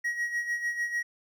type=tone with tremolo; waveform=triangle; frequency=1901 Hz; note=A#6; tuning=33 cents sharp; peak=-24 dBFS; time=0.04-1.03 s; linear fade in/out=10 ms; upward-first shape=sine; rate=6.7 Hz; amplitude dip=65%; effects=none